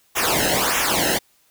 pink noise with flanger, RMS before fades -20 dBFS, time 0.15-1.19 s, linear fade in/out 20 ms, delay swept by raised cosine 0.22 to 0.88 ms, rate 1.6 Hz, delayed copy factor -0.9, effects white hiss -60 dBFS RMS until 1.5 s

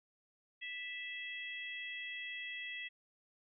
harmonic tone, 658 Hz, E5, 3 cents flat, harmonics 3 / 4 / 5, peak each -44 / -46 / -48 dBFS, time 0.61-2.89 s, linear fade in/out 20 ms, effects none

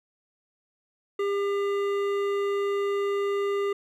triangle tone with hard clipping, 401.2 Hz, G4, 40 cents sharp, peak -26 dBFS, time 1.19-3.73 s, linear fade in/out 5 ms, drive 16 dB, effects none

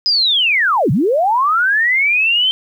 sine linear two-way sweep, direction down then up, 5070 to 112 to 3135 Hz, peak -11 dBFS, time 0.06-2.51 s, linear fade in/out 0 ms, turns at 0.91 s, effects 8-bit

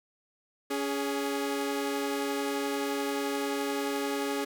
sawtooth tone pair together, 280.7 / 415.3 Hz, C#4 / G#4, +22 / 0 cents, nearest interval perfect fifth, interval 678 cents, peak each -28 dBFS, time 0.7-4.45 s, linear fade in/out 10 ms, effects none

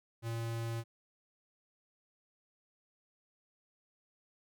square tone, 115.2 Hz, A#2, 20 cents flat, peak -36 dBFS, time 0.22-0.84 s, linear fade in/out 50 ms, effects none

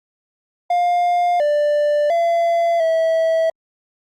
triangle tone with pitch steps, 705 / 590 / 679 / 651 Hz, F5 / D5 / F5 / E5, +16 / +8 / -49 / -22 cents, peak -12 dBFS, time 0.7-3.5 s, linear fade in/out 5 ms, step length 700 ms, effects Opus 48 kbps

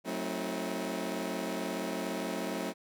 20% pulse chord, F# diminished seventh, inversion none, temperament just, 185 / 222 / 266.4 / 319.7 Hz, F#3 / A3 / C4 / Eb4, 0 / +16 / +31 / +47 cents, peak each -34 dBFS, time 0.04-2.74 s, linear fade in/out 50 ms, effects none

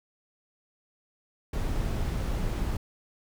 brown noise, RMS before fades -29 dBFS, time 1.53-2.77 s, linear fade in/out 5 ms, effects none

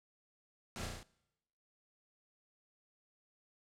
pink noise with echo, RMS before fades -44 dBFS, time 0.76-0.86 s, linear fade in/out 0 ms, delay 34 ms, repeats 5, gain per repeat -2 dB, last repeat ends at 1.03 s, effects noise-tail reverb RT60 0.9 s tail -22 dB re dry + low-pass 9000 Hz 12 dB/octave

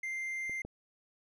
triangle tone, 2093 Hz, C7, in tune, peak -33 dBFS, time 0.03-0.62 s, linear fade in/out 5 ms
clicks, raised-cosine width 2 ms, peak -36 / -29 dBFS, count 2, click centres 0.496 / 0.65 s
effects resampled to 32000 Hz

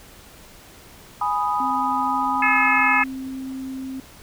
sine chord, G# minor, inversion none, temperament equal, 830.6 / 987.8 / 1244.5 Hz, G#5 / B5 / D#6, 0 / 0 / 0 cents, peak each -24 dBFS, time 1.21-3.03 s, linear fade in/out 5 ms
sine tone with pitch glide, 261.6 to 264 Hz, C4 to C4, 0 to +16 cents, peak -28 dBFS, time 1.6-4 s, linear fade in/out 2 ms, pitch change +16 cents, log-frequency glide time 2.04-2.15 s
harmonic tone, 428.8 Hz, A4, 45 cents flat, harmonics 3 / 4 / 5 / 6, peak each -25 / -22 / -21 / -22 dBFS, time 2.42-3.04 s, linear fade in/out 5 ms
effects pink hiss -46 dBFS RMS until 4.22 s

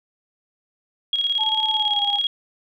sine tone with tremolo, 3294 Hz, G#7, 15 cents flat, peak -17 dBFS, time 1.13-2.27 s, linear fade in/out 2 ms, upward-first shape square, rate 18 Hz, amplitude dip 55%
sine tone with pitch glide, 870 to 816.4 Hz, A5 to G#5, -20 to -30 cents, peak -25 dBFS, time 1.38-2.19 s, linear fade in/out 20 ms, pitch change -110 cents, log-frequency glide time 1.73-2.02 s
effects none

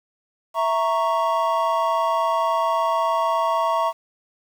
triangle chord, A# diminished, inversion second, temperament equal, 659.3 / 932.3 / 1108.7 Hz, E5 / A#5 / C#6, 0 / 0 / 0 cents, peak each -21 dBFS, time 0.54-3.93 s, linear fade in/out 50 ms, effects 8-bit

